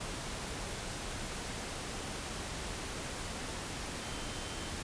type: tone in noise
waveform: sine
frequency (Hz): 3100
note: G7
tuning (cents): -20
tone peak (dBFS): -51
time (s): 4.01-4.71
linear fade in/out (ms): 10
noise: pink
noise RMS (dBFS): -40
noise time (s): 0-4.83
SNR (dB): -14
effects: resampled to 22050 Hz